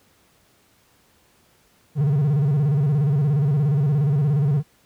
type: tone with vibrato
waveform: triangle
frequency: 143.8 Hz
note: D3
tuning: 36 cents flat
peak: -14 dBFS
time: 1.95-4.63 s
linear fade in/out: 50 ms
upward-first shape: square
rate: 17 Hz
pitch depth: 110 cents each way
effects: pink hiss -59 dBFS RMS until 4.85 s + high-pass 60 Hz 12 dB/octave